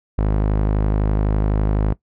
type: tone with low-pass filter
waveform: sawtooth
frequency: 51.91 Hz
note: G#1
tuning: in tune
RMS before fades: -18 dBFS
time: 0.18-1.93 s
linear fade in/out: 5 ms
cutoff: 1100 Hz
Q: 0.54
effects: noise-tail reverb RT60 0.1 s tail -19 dB re dry